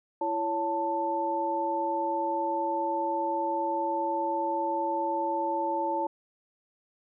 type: tone cluster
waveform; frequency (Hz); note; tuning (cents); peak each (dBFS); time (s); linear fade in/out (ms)
sine; 335.9 / 560 / 885; E4 / C#5 / A5; +33 / +18 / +10; -33 / -33 / -28; 0.21-6.07; 5
effects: none